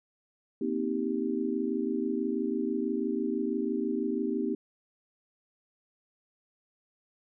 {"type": "chord", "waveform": "sine", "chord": "C minor seventh", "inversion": "third", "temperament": "just", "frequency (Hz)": [235.5, 261.6, 314, 392.4], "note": ["Bb3", "C4", "Eb4", "G4"], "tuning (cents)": [18, 0, 16, 2], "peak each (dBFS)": -33, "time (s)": [0.61, 4.55], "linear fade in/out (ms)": 5, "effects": []}